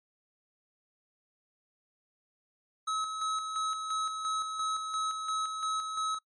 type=tone with tremolo; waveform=square; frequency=1285 Hz; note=E6; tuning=45 cents flat; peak=-30 dBFS; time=2.87-6.19 s; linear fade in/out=10 ms; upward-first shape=square; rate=2.9 Hz; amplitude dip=45%; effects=noise-tail reverb RT60 0.1 s tail -23 dB re dry + MP3 48 kbps